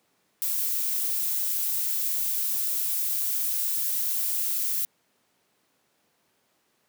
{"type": "noise", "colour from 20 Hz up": "violet", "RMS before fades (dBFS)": -27, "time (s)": [0.42, 4.85], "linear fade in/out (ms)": 0, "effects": ["pink hiss -69 dBFS RMS until 6.88 s", "high-pass 200 Hz 12 dB/octave"]}